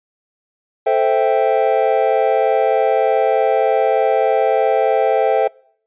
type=chord; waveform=triangle; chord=A minor seventh; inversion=none; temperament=equal; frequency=440 / 523.3 / 659.3 / 784 Hz; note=A4 / C5 / E5 / G5; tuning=0 / 0 / 0 / 0 cents; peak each=-16 dBFS; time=0.86-5.48 s; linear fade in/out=10 ms; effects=noise-tail reverb RT60 0.6 s tail -25 dB re dry + resampled to 8000 Hz